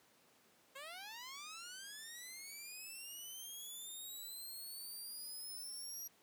10% pulse linear sweep, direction up, 524 to 5760 Hz, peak -40 dBFS, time 0.75-6.08 s, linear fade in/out 10 ms, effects pink hiss -69 dBFS RMS until 6.22 s + high-pass 200 Hz 12 dB/octave

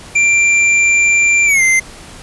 square tone with pitch glide, 2363 to 2081 Hz, D7 to C7, +10 to -10 cents, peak -9 dBFS, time 0.15-1.8 s, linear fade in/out 10 ms, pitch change -220 cents, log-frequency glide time 1.46-1.62 s, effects pink hiss -35 dBFS RMS until 2.22 s + resampled to 24000 Hz

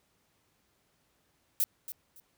violet noise with echo, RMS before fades -27 dBFS, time 1.6-1.64 s, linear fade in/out 0 ms, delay 280 ms, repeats 2, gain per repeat -13 dB, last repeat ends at 2.2 s, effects pink hiss -72 dBFS RMS until 2.37 s + high-pass 60 Hz 12 dB/octave

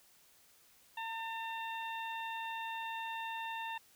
harmonic tone with a mistuned harmonic, 908 Hz, A#5, 46 cents flat, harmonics 1 / 2 / 3 / 4, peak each -40 / -45 / -46 / -50 dBFS, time 0.97-3.78 s, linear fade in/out 5 ms, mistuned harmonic 2, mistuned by -20 cents, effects white hiss -65 dBFS RMS until 3.95 s

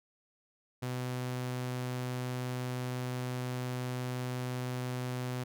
sawtooth tone, 125.8 Hz, B2, 32 cents sharp, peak -30 dBFS, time 0.82-5.44 s, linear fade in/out 10 ms, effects none

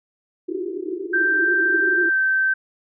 pink band-pass noise, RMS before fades -27 dBFS, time 0.48-2.1 s, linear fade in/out 10 ms, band 330 to 390 Hz, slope 96 dB/octave
sine tone with pitch glide, 1568 to 1550.9 Hz, G6 to G6, 0 to -19 cents, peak -16 dBFS, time 1.13-2.54 s, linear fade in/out 10 ms, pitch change -19 cents, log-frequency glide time 2.1-2.15 s
effects none

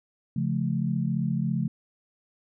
sine chord, Db augmented, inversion none, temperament just, 138.59 / 173.24 / 216.5 Hz, Db3 / F3 / A3, 0 / -14 / -28 cents, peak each -28 / -28 / -29 dBFS, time 0.36-1.68 s, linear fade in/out 5 ms, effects none

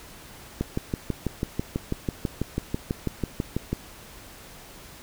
click train, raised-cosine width 3 ms, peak -12 dBFS, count 20, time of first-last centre 0.61-3.73 s, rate 6.09 Hz, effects pink hiss -46 dBFS RMS until 5.02 s

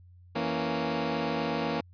15% pulse chord, A# diminished, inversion second, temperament equal, 164.81 / 233.1 / 277.2 Hz, E3 / A#3 / C#4, 0 / 0 / 0 cents, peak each -27 / -25 / -27 dBFS, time 0.35-1.81 s, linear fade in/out 10 ms, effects added 89 Hz sine -51 dBFS peak until 1.93 s + resampled to 11025 Hz

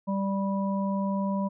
harmonic tone, 196 Hz, G3, in tune, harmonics 1 / 3 / 5, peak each -26 / -34 / -34 dBFS, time 0.07-1.49 s, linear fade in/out 20 ms, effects none

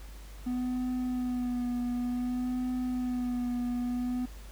triangle tone with vibrato, 247.8 Hz, B3, 6 cents sharp, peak -27 dBFS, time 0.46-4.26 s, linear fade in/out 10 ms, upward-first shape sine, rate 0.55 Hz, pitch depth 29 cents each way, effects added 50 Hz sine -43 dBFS peak until 4.51 s + pink hiss -54 dBFS RMS until 4.51 s

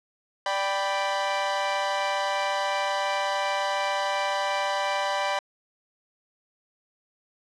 sawtooth chord, G major, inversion second, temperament equal, 587.3 / 784 / 987.8 Hz, D5 / G5 / B5, 0 / 0 / 0 cents, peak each -25 dBFS, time 0.46-5.39 s, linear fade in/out 2 ms, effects low-pass 5000 Hz 12 dB/octave

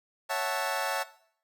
25% pulse chord, F# minor seventh, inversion second, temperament equal, 554.4 / 659.3 / 740 / 880 Hz, C#5 / E5 / F#5 / A5, 0 / 0 / 0 / 0 cents, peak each -31 / -31 / -31 / -29 dBFS, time 0.29-1.04 s, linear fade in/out 20 ms, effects noise-tail reverb RT60 0.6 s tail -17 dB re dry

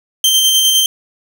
sawtooth tone with tremolo, 3136 Hz, G7, in tune, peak -5 dBFS, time 0.24-0.86 s, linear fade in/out 2 ms, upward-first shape square, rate 9.8 Hz, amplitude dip 25%, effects none

